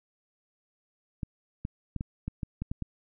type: clicks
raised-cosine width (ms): 5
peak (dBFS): -20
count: 9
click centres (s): 1.232 / 1.651 / 1.963 / 2.009 / 2.28 / 2.432 / 2.62 / 2.715 / 2.823
effects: none